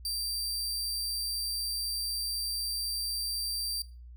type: tone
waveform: sawtooth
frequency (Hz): 4694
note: D8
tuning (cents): -2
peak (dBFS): -28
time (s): 0.05-3.82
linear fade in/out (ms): 2
effects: noise-tail reverb RT60 0.3 s tail -18 dB re dry + added 60 Hz sine -45 dBFS peak until 4.16 s